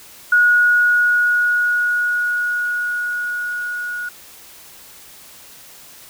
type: tone with level ramp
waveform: sine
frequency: 1452 Hz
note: F#6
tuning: 33 cents flat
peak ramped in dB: -9 to -23 dBFS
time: 0.32-4.09 s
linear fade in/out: 5 ms
effects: white hiss -42 dBFS RMS until 6.09 s